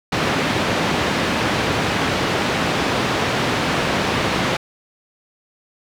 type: band-pass noise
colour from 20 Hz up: pink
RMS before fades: -20 dBFS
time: 0.12-4.57 s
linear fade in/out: 5 ms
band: 130 to 3600 Hz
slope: 12 dB/octave
effects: none